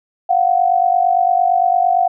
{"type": "tone pair together", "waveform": "sine", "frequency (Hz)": [701.2, 750], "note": ["F5", "F#5"], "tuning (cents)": [7, 23], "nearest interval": "minor second", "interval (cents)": 116, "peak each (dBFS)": -14, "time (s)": [0.29, 2.08], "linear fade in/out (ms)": 10, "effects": []}